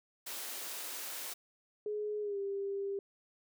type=high-pass noise; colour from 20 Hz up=white; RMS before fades=-42 dBFS; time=0.26-1.34 s; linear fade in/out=10 ms; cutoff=290 Hz; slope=24 dB/octave
type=tone with pitch glide; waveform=sine; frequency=420.2 to 396.6 Hz; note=G#4 to G4; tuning=+20 to +20 cents; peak=-34 dBFS; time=1.86-2.99 s; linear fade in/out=2 ms; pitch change=-100 cents; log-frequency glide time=2.21-2.38 s
effects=none

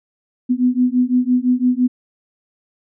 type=beating tone pair; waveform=sine; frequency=246.9 / 252.8 Hz; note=B3 / B3; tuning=0 / +41 cents; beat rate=5.9 Hz; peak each=-16 dBFS; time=0.49-1.88 s; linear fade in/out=20 ms; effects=none

